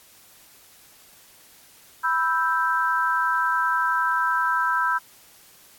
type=chord; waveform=sine; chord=E minor; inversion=second; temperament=equal; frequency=987.8 / 1318.5 / 1568 Hz; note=B5 / E6 / G6; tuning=0 / 0 / 0 cents; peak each=-24 dBFS; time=2.03-4.99 s; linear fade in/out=20 ms; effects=white hiss -52 dBFS RMS until 5.78 s + AAC 64 kbps